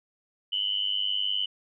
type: tone with amplitude modulation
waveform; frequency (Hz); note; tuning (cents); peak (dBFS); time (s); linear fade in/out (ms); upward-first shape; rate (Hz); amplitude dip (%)
sine; 2997; F#7; +22; -21; 0.52-1.46; 10; sine; 99.7; 100
effects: none